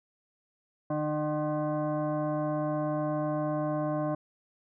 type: tone with frequency modulation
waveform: sine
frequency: 151.2 Hz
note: D#3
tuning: 49 cents flat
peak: -27 dBFS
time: 0.9-4.15 s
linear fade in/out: 5 ms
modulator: 454 Hz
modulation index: 1.6
effects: none